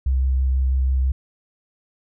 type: tone with vibrato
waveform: sine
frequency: 65.41 Hz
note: C2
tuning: in tune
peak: -16 dBFS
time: 0.06-1.12 s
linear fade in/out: 5 ms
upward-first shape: square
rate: 6.1 Hz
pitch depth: 11 cents each way
effects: none